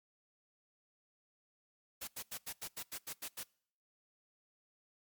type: noise bursts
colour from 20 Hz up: white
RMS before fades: -43 dBFS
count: 10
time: 2.01-3.435 s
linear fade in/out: 10 ms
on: 66 ms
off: 85 ms
effects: noise-tail reverb RT60 0.6 s tail -25 dB re dry + MP3 96 kbps